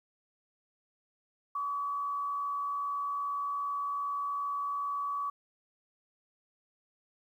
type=tone with frequency modulation; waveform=sine; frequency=1138 Hz; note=C#6; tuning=45 cents sharp; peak=-31 dBFS; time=1.55-5.3 s; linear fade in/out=5 ms; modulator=82.5 Hz; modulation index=0.34; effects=11-bit